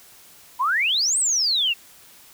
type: exponential two-way sweep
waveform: sine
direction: up then down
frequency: 934 to 8620 to 2645 Hz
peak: -18 dBFS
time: 0.59-1.74 s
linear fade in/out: 20 ms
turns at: 1.18 s
effects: white hiss -49 dBFS RMS until 2.33 s